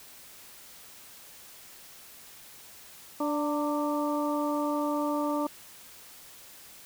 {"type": "harmonic tone with a mistuned harmonic", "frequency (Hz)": 293.7, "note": "D4", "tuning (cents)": 0, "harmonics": [1, 2, 3, 4], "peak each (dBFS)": [-29, -32, -34, -35], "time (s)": [3.2, 5.47], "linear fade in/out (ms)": 5, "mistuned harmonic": 3, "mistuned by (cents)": 50, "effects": ["white hiss -50 dBFS RMS until 6.85 s"]}